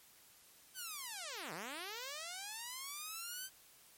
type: linear two-way sweep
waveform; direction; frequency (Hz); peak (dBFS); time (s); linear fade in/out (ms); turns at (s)
5% pulse; down then up; 1568 to 146.83 to 1568; -32; 0.74-3.5; 50; 1.53
effects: white hiss -63 dBFS RMS until 3.97 s + MP3 64 kbps